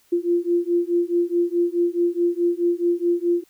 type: beating tone pair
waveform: sine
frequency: 344.4 / 349.1 Hz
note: F4 / F4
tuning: -24 / -1 cents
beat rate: 4.7 Hz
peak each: -21 dBFS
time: 0.12-3.44 s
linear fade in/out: 10 ms
effects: white hiss -60 dBFS RMS until 3.49 s